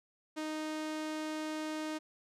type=tone; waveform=sawtooth; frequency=310 Hz; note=D#4; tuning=6 cents flat; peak=-32 dBFS; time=0.36-1.99 s; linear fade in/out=20 ms; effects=low-pass 9000 Hz 12 dB/octave